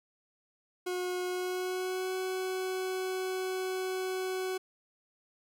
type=tone with pitch glide; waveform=40% pulse; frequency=362.4 to 373.7 Hz; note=F#4 to F#4; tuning=-36 to +17 cents; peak=-31 dBFS; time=0.86-4.58 s; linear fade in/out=10 ms; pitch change=+53 cents; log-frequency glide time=1.26-2.15 s; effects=none